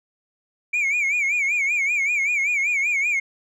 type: tone with vibrato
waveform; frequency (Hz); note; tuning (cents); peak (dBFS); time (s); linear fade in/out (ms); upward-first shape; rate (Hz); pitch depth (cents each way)
sine; 2300; D7; -37; -16; 0.73-3.2; 10; sine; 5.2; 120
effects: tanh soft clip ceiling -18 dBFS